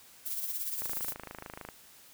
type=noise with tremolo; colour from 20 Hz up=violet; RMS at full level=-33 dBFS; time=0.25-1.14 s; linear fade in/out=20 ms; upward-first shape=triangle; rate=17 Hz; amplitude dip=60%
type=click train; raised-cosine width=0.5 ms; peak=-26 dBFS; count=24; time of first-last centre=0.82-1.688 s; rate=26.5 Hz
effects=white hiss -56 dBFS RMS until 2.13 s